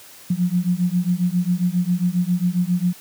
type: beating tone pair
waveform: sine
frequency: 174.61 / 182.01 Hz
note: F3 / F#3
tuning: 0 / -28 cents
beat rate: 7.4 Hz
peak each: -20 dBFS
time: 0.3-2.93 s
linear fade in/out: 5 ms
effects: white hiss -44 dBFS RMS until 3 s + high-pass 80 Hz 12 dB/octave